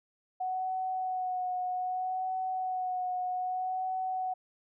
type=tone with vibrato; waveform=sine; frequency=740 Hz; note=F#5; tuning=in tune; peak=-30 dBFS; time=0.4-4.34 s; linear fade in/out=10 ms; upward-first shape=sine; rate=0.63 Hz; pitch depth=23 cents each way; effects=none